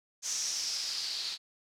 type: noise with low-pass filter sweep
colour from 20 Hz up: blue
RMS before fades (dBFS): -35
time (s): 0.22-1.38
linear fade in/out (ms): 50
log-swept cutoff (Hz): 6300 to 4200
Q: 5.3
effects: none